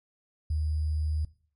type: tone with sample-and-hold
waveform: sine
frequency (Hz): 76.9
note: D#2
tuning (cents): -20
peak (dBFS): -25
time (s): 0.5-1.25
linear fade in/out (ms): 5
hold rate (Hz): 4900
effects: noise-tail reverb RT60 0.5 s tail -20 dB re dry + MP3 48 kbps